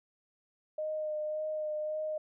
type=tone with vibrato; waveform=sine; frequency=614 Hz; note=D#5; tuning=23 cents flat; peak=-32 dBFS; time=0.78-2.18 s; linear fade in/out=5 ms; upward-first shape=sine; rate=1.8 Hz; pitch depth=17 cents each way; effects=none